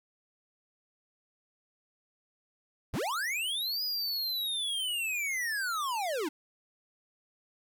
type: linear two-way sweep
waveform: square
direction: up then down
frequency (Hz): 32 to 4991 to 275.5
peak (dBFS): -31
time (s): 2.93-6.29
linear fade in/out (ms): 10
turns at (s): 3.83
effects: 12-bit